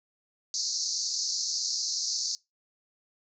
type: band-pass noise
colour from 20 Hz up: pink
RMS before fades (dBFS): -31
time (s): 0.54-2.35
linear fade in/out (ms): 0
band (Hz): 4300 to 6700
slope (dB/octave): 96
effects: noise-tail reverb RT60 0.2 s tail -23 dB re dry